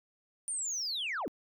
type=linear sweep; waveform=sine; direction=down; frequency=9230 to 204.1 Hz; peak=-31 dBFS; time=0.48-1.28 s; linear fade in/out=0 ms; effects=tanh soft clip ceiling -30 dBFS